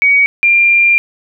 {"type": "tone pair in turn", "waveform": "sine", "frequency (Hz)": [2254, 2388], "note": ["C#7", "D7"], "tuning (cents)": [28, 28], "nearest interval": "minor second", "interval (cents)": 100, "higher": "second", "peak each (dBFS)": -6, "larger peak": "neither", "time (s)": [[0.02, 0.26], [0.43, 0.98]], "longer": "second", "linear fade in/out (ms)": 0, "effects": []}